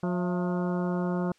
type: harmonic tone with a mistuned harmonic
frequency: 178.9 Hz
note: F3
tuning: 42 cents sharp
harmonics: 1 / 2 / 3 / 4 / 5 / 6 / 7 / 8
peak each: -27 / -33 / -37 / -39 / -41 / -43 / -44 / -45 dBFS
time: 0.03-1.32 s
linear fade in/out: 2 ms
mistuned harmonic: 4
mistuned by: -86 cents
effects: white hiss -64 dBFS RMS until 1.38 s + low-pass 6000 Hz 12 dB/octave